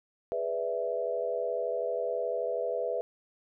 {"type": "chord", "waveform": "sine", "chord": "E dominant seventh", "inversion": "first", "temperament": "equal", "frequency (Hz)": [415.3, 493.9, 587.3, 659.3], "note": ["G#4", "B4", "D5", "E5"], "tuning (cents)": [0, 0, 0, 0], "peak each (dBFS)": [-37, -32, -38, -33], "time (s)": [0.32, 3.01], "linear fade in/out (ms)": 0, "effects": []}